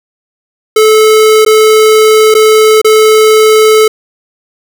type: tone with dropouts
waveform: square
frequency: 434.1 Hz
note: A4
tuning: 23 cents flat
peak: -3 dBFS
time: 0.76-3.88 s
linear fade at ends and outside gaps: 5 ms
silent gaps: 1.45-1.462 / 2.342-2.349 / 2.816-2.845 s
effects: none